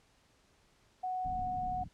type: tone with pitch glide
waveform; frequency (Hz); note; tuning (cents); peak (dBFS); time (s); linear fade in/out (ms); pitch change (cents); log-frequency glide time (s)
sine; 740 to 734.9; F#5 to F#5; 0 to -12; -33; 1.03-1.84; 10; -12; 1.3-1.43
type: low-pass noise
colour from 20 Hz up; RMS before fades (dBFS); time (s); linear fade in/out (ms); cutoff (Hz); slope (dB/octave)
pink; -44; 1.24-1.89; 20; 280; 96
effects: pink hiss -68 dBFS RMS until 1.93 s + low-pass 8000 Hz 12 dB/octave